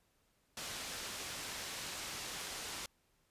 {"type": "low-pass noise", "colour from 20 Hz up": "white", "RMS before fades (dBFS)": -44, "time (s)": [0.57, 2.86], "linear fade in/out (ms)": 2, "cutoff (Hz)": 6800, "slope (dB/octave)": 12, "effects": ["pink hiss -75 dBFS RMS until 3.3 s", "resampled to 32000 Hz"]}